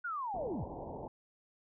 sine linear sweep, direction down, 1480 to 45.44 Hz, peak -35 dBFS, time 0.04-0.65 s, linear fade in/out 10 ms
white low-pass noise, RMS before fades -44 dBFS, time 0.34-1.08 s, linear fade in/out 2 ms, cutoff 940 Hz, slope 96 dB/octave
effects none

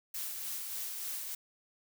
blue noise with tremolo, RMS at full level -38 dBFS, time 0.14-1.35 s, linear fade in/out 5 ms, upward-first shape sine, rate 3.4 Hz, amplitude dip 30%, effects none

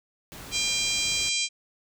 pink noise, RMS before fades -42 dBFS, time 0.32-1.29 s, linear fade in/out 0 ms
harmonic tone, 800 Hz, G5, 35 cents sharp, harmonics 3 / 4 / 5 / 6 / 7 / 8 / 9 / 10, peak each -30 / -31 / -32 / -33 / -33 / -34 / -35 / -35 dBFS, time 0.51-1.49 s, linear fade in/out 50 ms
effects none

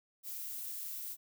violet noise, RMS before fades -42 dBFS, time 0.23-1.17 s, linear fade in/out 50 ms, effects none

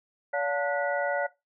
sine tone cluster, 572 / 711 / 885 / 1460 / 1956 Hz, D5 / F5 / A5 / F#6 / B6, -46 / +31 / +10 / -24 / -17 cents, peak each -28 / -33 / -36 / -33 / -36 dBFS, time 0.33-1.27 s, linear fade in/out 10 ms, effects noise-tail reverb RT60 0.2 s tail -17 dB re dry

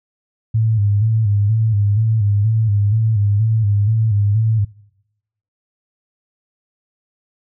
sine tone with vibrato, 106.5 Hz, G#2, 44 cents sharp, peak -12 dBFS, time 0.54-4.65 s, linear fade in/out 10 ms, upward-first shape square, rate 2.1 Hz, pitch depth 74 cents each way, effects noise-tail reverb RT60 0.9 s tail -24 dB re dry

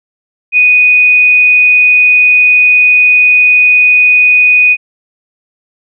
sine tone, 2483 Hz, D#7, 4 cents flat, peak -3 dBFS, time 0.52-4.77 s, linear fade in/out 50 ms, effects none

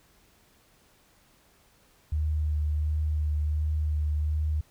sine tone with vibrato, 76 Hz, D#2, 40 cents flat, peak -24 dBFS, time 2.12-4.61 s, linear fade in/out 5 ms, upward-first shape sine, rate 1.4 Hz, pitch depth 18 cents each way, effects pink hiss -62 dBFS RMS until 4.7 s

